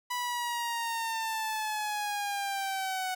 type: linear sweep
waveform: sawtooth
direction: down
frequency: 987.8 to 740 Hz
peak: -27 dBFS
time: 0.1-3.15 s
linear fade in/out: 10 ms
effects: none